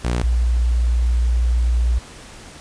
sawtooth / sine tone pair in turn, 60.1 / 59.62 Hz, B1 / A#1, -46 / +40 cents, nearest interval unison, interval 14 cents, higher first, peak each -14 dBFS, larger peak neither, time 0.04-0.23 / 0.23-1.99 s, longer second, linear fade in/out 10 ms, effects pink hiss -40 dBFS RMS until 2.6 s + resampled to 22050 Hz

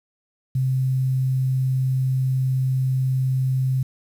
sine tone with quantisation, 130.7 Hz, C3, 1 cent flat, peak -18 dBFS, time 0.55-3.83 s, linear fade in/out 5 ms, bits 8, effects none

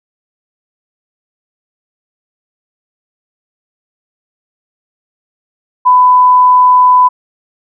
sine tone, 1000 Hz, B5, 21 cents sharp, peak -3 dBFS, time 5.85-7.09 s, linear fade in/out 20 ms, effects none

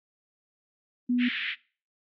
sine tone, 245.6 Hz, B3, 9 cents flat, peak -22 dBFS, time 1.09-1.29 s, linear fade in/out 10 ms
pink band-pass noise, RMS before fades -32 dBFS, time 1.18-1.56 s, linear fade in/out 50 ms, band 1700 to 3300 Hz, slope 48 dB/octave
effects noise-tail reverb RT60 0.4 s tail -23 dB re dry + AAC 64 kbps

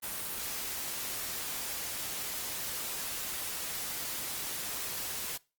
white noise, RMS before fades -37 dBFS, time 0.02-5.38 s, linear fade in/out 20 ms, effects noise-tail reverb RT60 0.3 s tail -22 dB re dry + Opus 32 kbps

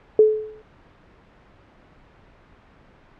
sine tone with exponential decay, 431.2 Hz, A4, 35 cents flat, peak -7 dBFS, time 0.19-0.62 s, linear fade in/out 2 ms, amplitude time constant 93 ms, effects pink hiss -52 dBFS RMS until 3.19 s + low-pass 2000 Hz 12 dB/octave

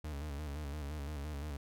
40% pulse tone with vibrato, 73.42 Hz, D2, in tune, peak -38 dBFS, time 0.04-1.57 s, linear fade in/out 5 ms, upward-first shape square, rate 5.8 Hz, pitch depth 67 cents each way, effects none

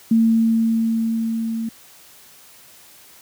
sine tone with level ramp, 226.1 Hz, A3, 47 cents sharp, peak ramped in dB -11 to -22 dBFS, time 0.11-1.69 s, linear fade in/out 5 ms, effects white hiss -47 dBFS RMS until 3.21 s + high-pass 60 Hz 12 dB/octave

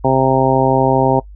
harmonic tone, 132.3 Hz, C3, 20 cents sharp, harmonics 1 / 2 / 3 / 4 / 5 / 6 / 7, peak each -18 / -18 / -18 / -18 / -18 / -18 / -18 dBFS, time 0.04-1.2 s, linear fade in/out 10 ms, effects noise-tail reverb RT60 0.1 s tail -21 dB re dry + added 50 Hz sine -33 dBFS peak until 1.35 s

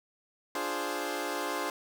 15% pulse chord, D half-diminished seventh, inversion none, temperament equal, 293.7 / 349.2 / 415.3 / 523.3 Hz, D4 / F4 / Ab4 / C5, 0 / 0 / 0 / 0 cents, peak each -31 dBFS, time 0.55-1.7 s, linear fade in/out 2 ms, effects none

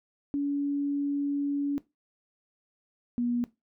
sine tone pair in turn, 284.3 / 240.9 Hz, C#4 / B3, +44 / -43 cents, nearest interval minor third, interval 287 cents, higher first, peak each -25 dBFS, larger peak neither, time 0.34-1.78 / 3.18-3.44 s, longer first, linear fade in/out 0 ms, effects noise-tail reverb RT60 0.2 s tail -17 dB re dry

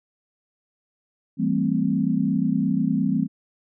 sine chord, A minor seventh, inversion second, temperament equal with one note detuned, 164.81 / 196 / 224.5 / 261.6 Hz, E3 / G3 / A3 / C4, 0 / 0 / +35 / 0 cents, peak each -26 / -24 / -25 / -24 dBFS, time 1.37-3.28 s, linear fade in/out 50 ms, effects none

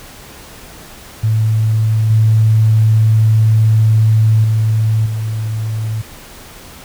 sine tone with level steps, 109.9 Hz, A2, 2 cents flat, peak -10 / -7 / -10 / -16 dBFS, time 1.23-6.02 s, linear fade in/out 10 ms, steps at 2.1 / 4.44 / 5.06 s, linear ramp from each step 2 ms, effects pink hiss -36 dBFS RMS until 6.84 s

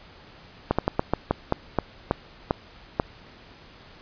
slowing click train, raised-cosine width 1 ms, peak -6 dBFS, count 11, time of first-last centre 0.71-2.999 s, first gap 76 ms, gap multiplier 1.23, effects pink hiss -49 dBFS RMS until 4.01 s + resampled to 11025 Hz

